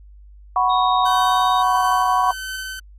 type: chord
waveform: sine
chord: F# suspended fourth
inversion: none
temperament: equal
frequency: 740 / 987.8 / 1108.7 Hz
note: F#5 / B5 / C#6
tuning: 0 / 0 / 0 cents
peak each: -19 dBFS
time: 0.56-2.31 s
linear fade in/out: 2 ms
type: tone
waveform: sine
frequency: 3739 Hz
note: A#7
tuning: 4 cents sharp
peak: -26 dBFS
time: 0.69-1.63 s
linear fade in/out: 20 ms
type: tone with tremolo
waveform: sawtooth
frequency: 1528 Hz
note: G6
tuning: 45 cents flat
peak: -22 dBFS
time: 1.05-2.8 s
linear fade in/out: 10 ms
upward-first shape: triangle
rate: 1.5 Hz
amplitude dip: 55%
effects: added 50 Hz sine -41 dBFS peak until 2.98 s + AAC 48 kbps